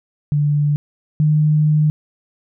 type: tone pair in turn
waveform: sine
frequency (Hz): 146.83 / 152.19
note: D3 / D#3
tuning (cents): 0 / -38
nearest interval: minor second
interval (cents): 62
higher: second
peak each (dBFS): -13 / -11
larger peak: second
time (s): 0.32-0.76 / 1.2-1.9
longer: second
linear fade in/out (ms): 0
effects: none